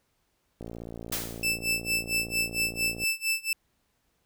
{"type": "click train", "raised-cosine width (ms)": 2, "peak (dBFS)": -26, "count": 140, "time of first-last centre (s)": [0.61, 3.036], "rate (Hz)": 57.3}
{"type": "noise with exponential decay", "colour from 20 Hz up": "white", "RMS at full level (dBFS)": -28, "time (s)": [1.12, 1.58], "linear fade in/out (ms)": 5, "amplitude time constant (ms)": 100}
{"type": "tone with tremolo", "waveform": "sawtooth", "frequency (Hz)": 2643, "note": "E7", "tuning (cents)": 4, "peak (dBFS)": -20, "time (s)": [1.43, 3.53], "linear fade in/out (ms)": 2, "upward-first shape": "sine", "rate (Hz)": 4.4, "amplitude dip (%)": 95}
{"effects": ["pink hiss -73 dBFS RMS until 4.25 s"]}